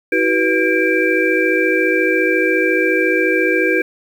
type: tone cluster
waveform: sine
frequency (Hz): 324.6 / 378.9 / 490 / 1611 / 2337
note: E4 / F#4 / B4 / G6 / D7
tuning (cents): -27 / +41 / -14 / +47 / -9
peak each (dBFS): -19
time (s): 0.12-3.82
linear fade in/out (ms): 5
effects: 7-bit